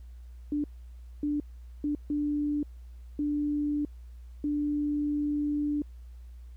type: tone bursts at uneven times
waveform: sine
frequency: 293.7 Hz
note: D4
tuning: in tune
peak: -26 dBFS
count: 6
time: 0.52-0.64 / 1.23-1.4 / 1.84-1.95 / 2.1-2.63 / 3.19-3.85 / 4.44-5.82 s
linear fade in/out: 2 ms
effects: added 60 Hz sine -43 dBFS peak until 6.56 s + pink hiss -69 dBFS RMS until 6.56 s